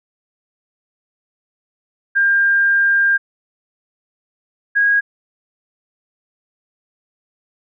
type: tone pair in turn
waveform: sine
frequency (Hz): 1600 / 1641.2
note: G6 / G#6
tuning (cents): +35 / -21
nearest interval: unison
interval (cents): 44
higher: second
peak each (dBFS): -11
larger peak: neither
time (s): 2.15-3.18 / 4.75-5.01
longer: first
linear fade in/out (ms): 20
effects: none